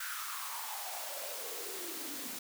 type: noise with high-pass filter sweep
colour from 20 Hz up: white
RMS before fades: -41 dBFS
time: 0-2.39 s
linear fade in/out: 5 ms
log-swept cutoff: 1500 to 230 Hz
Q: 6.1
effects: none